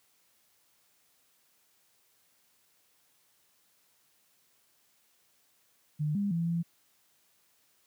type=tone with pitch steps; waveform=sine; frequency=150.6 / 201.8 / 167.8 / 168.8 Hz; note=D3 / G#3 / E3 / E3; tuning=+44 / -49 / +31 / +41 cents; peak=-27 dBFS; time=5.99-6.63 s; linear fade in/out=20 ms; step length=160 ms; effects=white hiss -69 dBFS RMS until 7.86 s + high-pass 80 Hz 12 dB/octave